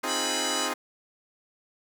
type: chord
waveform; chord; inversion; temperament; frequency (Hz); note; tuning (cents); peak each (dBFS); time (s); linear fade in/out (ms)
10% pulse; F minor seventh; second; equal; 261.6 / 311.1 / 349.2 / 415.3; C4 / Eb4 / F4 / Ab4; 0 / 0 / 0 / 0; -25 / -25 / -28 / -26; 0.03-0.74; 10
type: harmonic tone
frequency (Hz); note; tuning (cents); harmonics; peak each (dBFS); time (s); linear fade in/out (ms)
987.8; B5; 0; 3 / 4 / 5 / 6 / 7 / 8 / 9; -34 / -35 / -36 / -37 / -37 / -38 / -39; 0.06-0.7; 50
effects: none